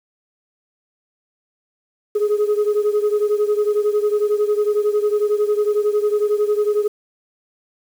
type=beating tone pair; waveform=sine; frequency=415.3 / 426.3 Hz; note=G#4 / G#4; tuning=0 / +45 cents; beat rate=11 Hz; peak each=-15 / -18 dBFS; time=2.15-6.88 s; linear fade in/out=10 ms; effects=tanh soft clip ceiling -12 dBFS + 7-bit